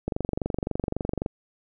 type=click train; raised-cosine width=2 ms; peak=-13 dBFS; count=29; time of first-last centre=0.08-1.261 s; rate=23.7 Hz; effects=none